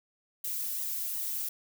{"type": "noise with flanger", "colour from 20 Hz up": "violet", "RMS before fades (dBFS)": -34, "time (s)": [0.44, 1.49], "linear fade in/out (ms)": 5, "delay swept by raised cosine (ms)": [1, 2.7], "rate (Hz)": 2.7, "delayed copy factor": 0.6, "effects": []}